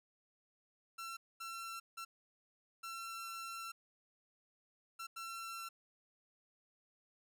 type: tone bursts at uneven times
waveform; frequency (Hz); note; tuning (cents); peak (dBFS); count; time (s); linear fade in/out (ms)
sawtooth; 1351; E6; +42; -40; 6; 0.98-1.17 / 1.4-1.8 / 1.97-2.05 / 2.83-3.72 / 4.99-5.07 / 5.16-5.69; 10
effects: none